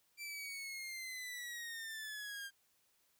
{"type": "linear sweep", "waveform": "sawtooth", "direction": "down", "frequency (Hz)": [2349, 1592], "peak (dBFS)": -40, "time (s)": [0.17, 2.51], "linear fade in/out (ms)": 50, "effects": ["white hiss -75 dBFS RMS until 3.19 s"]}